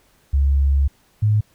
sine tone pair in turn, 69.3 / 106.21 Hz, C#2 / G#2, 0 / +39 cents, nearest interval perfect fifth, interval 739 cents, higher second, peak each -13 dBFS, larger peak neither, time 0.33-0.88 / 1.22-1.41 s, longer first, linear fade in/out 10 ms, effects pink hiss -58 dBFS RMS until 1.54 s

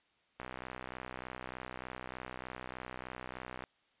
click train, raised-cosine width 0.5 ms, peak -27 dBFS, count 206, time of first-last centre 0.4-3.639 s, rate 63.3 Hz, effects white hiss -72 dBFS RMS until 4 s + resampled to 8000 Hz

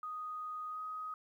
sine tone with pitch glide, 1244 to 1256.3 Hz, D#6 to D#6, -1 to +16 cents, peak -39 dBFS, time 0.03-1.14 s, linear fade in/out 2 ms, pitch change +17 cents, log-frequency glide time 0.7-0.8 s, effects 12-bit

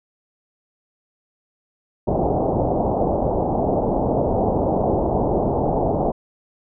white low-pass noise, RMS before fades -20 dBFS, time 2.07-6.12 s, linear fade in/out 10 ms, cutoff 810 Hz, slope 48 dB/octave, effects none

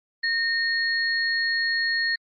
sine tone pair together, 1840 / 4309 Hz, A#6 / C#8, -23 / -50 cents, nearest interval octave + minor third, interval 1473 cents, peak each -22 / -27 dBFS, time 0.23-2.16 s, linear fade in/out 10 ms, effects MP3 32 kbps

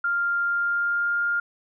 sine tone with pitch glide, 1396.9 to 1407.4 Hz, F6 to F6, 0 to +13 cents, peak -21 dBFS, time 0.04-1.4 s, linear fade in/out 5 ms, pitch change +13 cents, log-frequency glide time 0.43-1.23 s, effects none

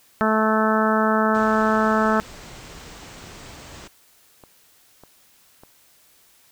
harmonic tone, 218.1 Hz, A3, 15 cents flat, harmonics 1 / 2 / 3 / 4 / 5 / 6 / 7 / 8, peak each -21 / -25 / -24 / -26 / -27 / -23 / -28 / -32 dBFS, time 0.21-2.2 s, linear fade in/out 0 ms
pink low-pass noise, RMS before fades -41 dBFS, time 1.34-3.88 s, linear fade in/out 10 ms, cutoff 8500 Hz, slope 96 dB/octave
click train, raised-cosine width 1 ms, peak -30 dBFS, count 5, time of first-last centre 3.24-5.635 s, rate 1.67 Hz
effects white hiss -56 dBFS RMS until 6.51 s

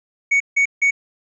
triangle tone bursts, 2231 Hz, C#7, 11 cents sharp, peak -11 dBFS, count 3, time 0.31-0.909 s, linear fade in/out 10 ms, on 93 ms, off 160 ms, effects resampled to 22050 Hz

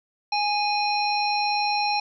harmonic tone with a mistuned harmonic, 829 Hz, G#5, 3 cents flat, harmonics 1 / 3 / 5 / 7, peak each -23 / -28 / -30 / -31 dBFS, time 0.32-2 s, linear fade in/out 5 ms, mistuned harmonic 7, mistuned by -90 cents, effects none

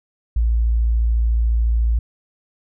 sine tone, 57 Hz, A#1, 38 cents flat, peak -14 dBFS, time 0.36-1.99 s, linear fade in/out 5 ms, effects none

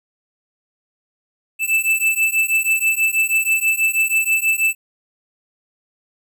square beating tone pair, 2637 / 2643.2 Hz, E7 / E7, 0 / +4 cents, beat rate 6.2 Hz, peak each -19 / -19 dBFS, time 1.59-4.75 s, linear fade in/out 50 ms, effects none

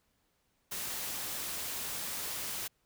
white noise, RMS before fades -38 dBFS, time 0.71-2.68 s, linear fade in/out 10 ms, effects pink hiss -75 dBFS RMS until 2.85 s

